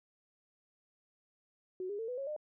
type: tone with pitch steps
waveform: sine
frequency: 370 / 408.2 / 450.3 / 496.8 / 548 / 604.5 Hz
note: F#4 / G#4 / A4 / B4 / C#5 / D5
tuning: 0 / -30 / +40 / +10 / -20 / +50 cents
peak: -36 dBFS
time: 1.8-2.364 s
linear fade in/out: 2 ms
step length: 94 ms
effects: none